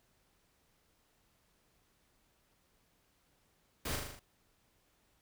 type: noise with echo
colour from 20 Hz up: pink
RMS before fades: -38 dBFS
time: 3.85-3.96 s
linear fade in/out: 5 ms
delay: 39 ms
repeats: 6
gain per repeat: -3 dB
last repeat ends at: 4.194 s
effects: pink hiss -73 dBFS RMS until 5.21 s